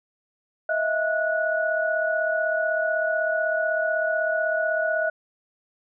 sine tone cluster, 636 / 672 / 1467 Hz, D#5 / E5 / F#6, +38 / +33 / -15 cents, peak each -24 / -29 / -25 dBFS, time 0.69-5.1 s, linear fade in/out 5 ms, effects none

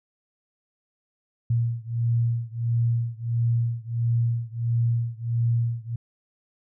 sine beating tone pair, 116.54 / 118.04 Hz, A#2 / A#2, 0 / +22 cents, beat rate 1.5 Hz, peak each -24 / -25 dBFS, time 1.5-5.96 s, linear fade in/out 5 ms, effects none

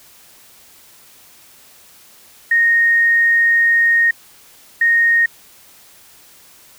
sine tone bursts at uneven times, 1857 Hz, A#6, 7 cents flat, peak -10 dBFS, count 2, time 2.51-4.11 / 4.81-5.26 s, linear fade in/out 5 ms, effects white hiss -46 dBFS RMS until 6.78 s

